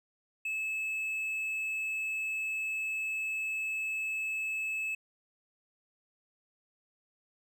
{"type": "tone", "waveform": "triangle", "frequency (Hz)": 2600, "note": "E7", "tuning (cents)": -24, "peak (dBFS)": -30, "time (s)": [0.45, 4.95], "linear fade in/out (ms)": 5, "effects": []}